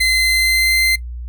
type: tone with pitch glide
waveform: 30% pulse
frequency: 2059 to 2076 Hz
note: C7 to C7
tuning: -28 to -14 cents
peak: -10 dBFS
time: 0-0.96 s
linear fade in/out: 10 ms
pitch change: +14 cents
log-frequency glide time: 0.12-0.75 s
effects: noise-tail reverb RT60 0.1 s tail -21 dB re dry + added 60 Hz sine -25 dBFS peak until 1.28 s